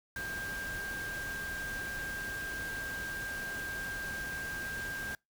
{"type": "tone in noise", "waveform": "sine", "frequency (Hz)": 1593, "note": "G6", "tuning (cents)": 27, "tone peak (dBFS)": -37, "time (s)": [0.16, 5.15], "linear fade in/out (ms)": 2, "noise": "pink", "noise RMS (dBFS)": -44, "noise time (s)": [0.16, 5.15], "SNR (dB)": 4, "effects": ["noise-tail reverb RT60 0.2 s tail -25 dB re dry"]}